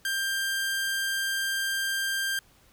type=tone; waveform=sawtooth; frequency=1587 Hz; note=G6; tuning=21 cents sharp; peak=-23 dBFS; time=0.05-2.39 s; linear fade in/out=2 ms; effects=pink hiss -60 dBFS RMS until 2.72 s